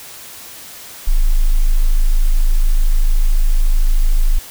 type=tone; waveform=sine; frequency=26.81 Hz; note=A0; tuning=44 cents flat; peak=-8 dBFS; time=1.07-4.39 s; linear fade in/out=10 ms; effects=white hiss -35 dBFS RMS until 4.5 s